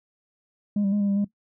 sine tone with pitch steps, 205.5 / 196.5 / 206.4 / 201.4 / 198.8 / 203.4 Hz, G#3 / G3 / G#3 / G3 / G3 / G#3, -18 / +4 / -10 / +47 / +25 / -36 cents, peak -18 dBFS, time 0.76-1.246 s, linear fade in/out 5 ms, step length 81 ms, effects noise-tail reverb RT60 0.1 s tail -18 dB re dry + tanh soft clip ceiling -19 dBFS

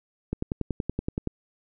click train, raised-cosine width 3 ms, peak -14 dBFS, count 11, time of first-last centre 0.33-1.273 s, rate 10.6 Hz, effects none

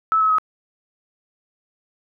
sine tone with pitch steps, 1306 / 1288 / 1270.3 Hz, E6 / E6 / D#6, -17 / -41 / +36 cents, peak -14 dBFS, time 0.12-0.384 s, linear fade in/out 0 ms, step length 88 ms, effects none

